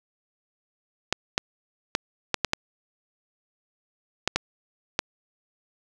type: clicks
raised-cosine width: 0.2 ms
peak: -4 dBFS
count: 9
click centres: 1.126 / 1.379 / 1.951 / 2.343 / 2.447 / 2.534 / 4.276 / 4.36 / 4.991 s
effects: none